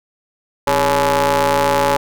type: ring-modulated tone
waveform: sawtooth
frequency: 147.3 Hz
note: D3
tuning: 6 cents sharp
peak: -6 dBFS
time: 0.67-1.97 s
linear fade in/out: 5 ms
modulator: 707 Hz
effects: none